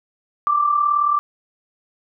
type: tone with amplitude modulation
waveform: sine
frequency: 1174.7 Hz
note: D6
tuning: in tune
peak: -12 dBFS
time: 0.47-1.19 s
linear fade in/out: 0 ms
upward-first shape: sine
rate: 38.7 Hz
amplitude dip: 60%
effects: none